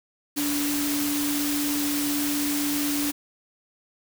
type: tone in noise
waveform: sine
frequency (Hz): 290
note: D4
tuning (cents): -22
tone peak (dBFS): -25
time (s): 0.36-3.12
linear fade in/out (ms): 20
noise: white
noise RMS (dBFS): -29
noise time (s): 0.36-3.12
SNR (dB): +1
effects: none